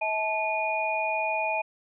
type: tone cluster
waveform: sine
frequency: 643 / 869 / 2451 Hz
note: E5 / A5 / D#7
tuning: -43 / -22 / -27 cents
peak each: -30 / -29 / -29 dBFS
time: 0.01-1.62 s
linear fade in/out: 10 ms
effects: none